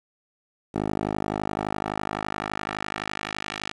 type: tone with band-pass filter sweep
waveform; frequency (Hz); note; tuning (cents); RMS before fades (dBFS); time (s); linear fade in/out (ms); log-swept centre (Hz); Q
10% pulse; 51.8; G#1; -4; -30; 0.74-3.72; 10; 430 to 2800; 0.96
effects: resampled to 22050 Hz + 8-bit